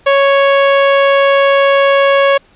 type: tone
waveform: sawtooth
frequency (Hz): 554.4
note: C#5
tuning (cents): 0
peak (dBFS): -3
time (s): 0.06-2.38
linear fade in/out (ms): 10
effects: pink hiss -48 dBFS RMS until 2.55 s + resampled to 8000 Hz